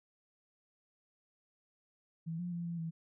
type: tone with pitch steps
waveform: sine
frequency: 164 / 176.4 / 171.5 / 169.9 / 163.8 Hz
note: E3 / F3 / F3 / F3 / E3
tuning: -9 / +18 / -31 / -47 / -11 cents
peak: -36 dBFS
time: 2.26-2.91 s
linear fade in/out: 20 ms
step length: 130 ms
effects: none